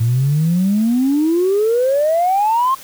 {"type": "exponential sweep", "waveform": "sine", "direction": "up", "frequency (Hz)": [111.6, 1085], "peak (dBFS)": -11, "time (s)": [0, 2.75], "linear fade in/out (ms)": 10, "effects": ["tanh soft clip ceiling -8 dBFS", "white hiss -38 dBFS RMS until 2.83 s"]}